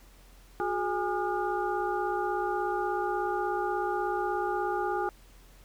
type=tone cluster; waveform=sine; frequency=362.9 / 419.4 / 822 / 1212 / 1427 Hz; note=F#4 / G#4 / G#5 / D#6 / F6; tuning=-34 / +17 / -18 / -46 / +37 cents; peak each=-32 / -35 / -31 / -37 / -38 dBFS; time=0.6-5.09 s; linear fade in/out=0 ms; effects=added 43 Hz sine -53 dBFS peak until 5.64 s + pink hiss -59 dBFS RMS until 5.64 s